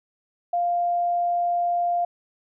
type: tone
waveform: sine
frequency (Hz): 698.5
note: F5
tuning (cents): 0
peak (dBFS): -20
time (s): 0.53-2.05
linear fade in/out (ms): 5
effects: none